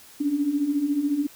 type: beating tone pair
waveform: sine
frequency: 277.2 / 291.2 Hz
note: C#4 / D4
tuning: 0 / -15 cents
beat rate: 14 Hz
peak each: -28 / -22 dBFS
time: 0.2-1.27 s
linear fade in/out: 10 ms
effects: white hiss -49 dBFS RMS until 1.35 s